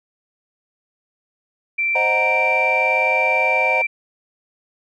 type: tone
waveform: sine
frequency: 2347 Hz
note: D7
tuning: 2 cents flat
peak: -17 dBFS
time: 1.78-3.87 s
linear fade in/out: 10 ms
type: chord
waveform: triangle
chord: C half-diminished seventh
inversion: none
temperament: equal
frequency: 523.3 / 622.3 / 740 / 932.3 Hz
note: C5 / Eb5 / Gb5 / Bb5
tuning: 0 / 0 / 0 / 0 cents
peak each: -22 dBFS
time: 1.95-3.82 s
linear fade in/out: 5 ms
effects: none